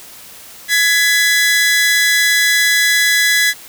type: tone pair together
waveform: sawtooth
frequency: 1682.9 / 2000 Hz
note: G#6 / B6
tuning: +22 / +21 cents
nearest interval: minor third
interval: 299 cents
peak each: -10 dBFS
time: 0.68-3.54 s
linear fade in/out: 50 ms
effects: white hiss -37 dBFS RMS until 3.68 s